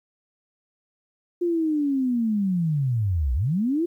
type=linear two-way sweep; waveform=sine; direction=down then up; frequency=354.2 to 58.27 to 354.2 Hz; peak=-20 dBFS; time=1.41-3.86 s; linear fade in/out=10 ms; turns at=3.34 s; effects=10-bit